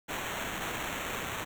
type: noise with sample-and-hold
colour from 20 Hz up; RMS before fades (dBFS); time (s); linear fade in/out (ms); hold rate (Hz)
violet; -36; 0.08-1.45; 20; 4900
effects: none